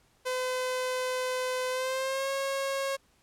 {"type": "tone with pitch glide", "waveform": "sawtooth", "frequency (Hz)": [509, 545.5], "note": ["C5", "C#5"], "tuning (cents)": [-48, -28], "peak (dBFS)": -25, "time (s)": [0.25, 2.97], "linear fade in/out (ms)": 20, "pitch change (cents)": 120, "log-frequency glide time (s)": [1.7, 2.3], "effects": ["pink hiss -66 dBFS RMS until 3.22 s", "low-pass 12000 Hz 12 dB/octave"]}